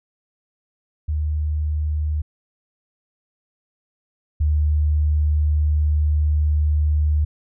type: tone pair in turn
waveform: sine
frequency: 76 / 75.39 Hz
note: D#2 / D2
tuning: -40 / +46 cents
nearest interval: unison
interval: 14 cents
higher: first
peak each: -19 / -15 dBFS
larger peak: second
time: 1.08-2.22 / 4.4-7.25 s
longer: second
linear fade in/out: 10 ms
effects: none